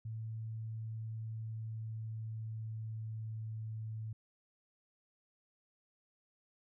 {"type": "tone with pitch glide", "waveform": "sine", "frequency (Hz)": [111.2, 109.99], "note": ["A2", "A2"], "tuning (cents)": [19, 0], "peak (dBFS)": -39, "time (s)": [0.05, 4.13], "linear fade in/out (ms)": 5, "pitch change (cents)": -19, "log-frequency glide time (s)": [1.14, 3.88], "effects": []}